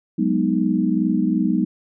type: chord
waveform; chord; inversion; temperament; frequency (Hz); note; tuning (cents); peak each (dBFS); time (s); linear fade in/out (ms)
sine; G# minor seventh; third; equal; 185 / 207.7 / 246.9 / 311.1; F#3 / G#3 / B3 / D#4; 0 / 0 / 0 / 0; -22; 0.18-1.65; 10
effects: none